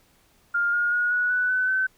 sine tone with pitch steps, 1406 / 1425.6 / 1445.5 / 1465.7 / 1486.2 / 1506.9 / 1527.9 Hz, F6 / F6 / F#6 / F#6 / F#6 / F#6 / G6, +11 / +35 / -41 / -17 / +7 / +31 / -45 cents, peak -20 dBFS, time 0.54-1.87 s, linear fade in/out 10 ms, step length 190 ms, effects pink hiss -61 dBFS RMS until 1.97 s

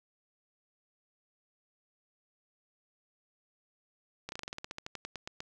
slowing click train, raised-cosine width 0.2 ms, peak -22 dBFS, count 17, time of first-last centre 4.29-5.404 s, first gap 31 ms, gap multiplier 1.1, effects none

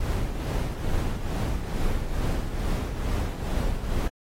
brown noise with tremolo, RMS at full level -24 dBFS, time 0-4.08 s, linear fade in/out 5 ms, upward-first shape triangle, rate 2.3 Hz, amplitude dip 60%, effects AAC 48 kbps

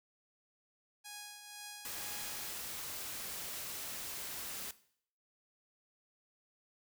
5% pulse tone with tremolo, 828 Hz, G#5, 5 cents flat, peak -33 dBFS, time 1.04-2.51 s, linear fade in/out 20 ms, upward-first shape triangle, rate 2 Hz, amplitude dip 55%
white noise, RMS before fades -43 dBFS, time 1.85-4.71 s, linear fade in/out 2 ms
effects noise-tail reverb RT60 0.6 s tail -17 dB re dry

